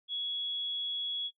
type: tone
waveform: sine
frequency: 3355 Hz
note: G#7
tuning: 17 cents sharp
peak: -32 dBFS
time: 0.08-1.31 s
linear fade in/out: 50 ms
effects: noise-tail reverb RT60 0.1 s tail -19 dB re dry